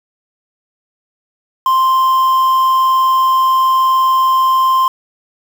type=tone with quantisation; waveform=triangle; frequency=1046.5 Hz; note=C6; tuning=in tune; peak=-7 dBFS; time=1.66-4.88 s; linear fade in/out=2 ms; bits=5; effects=none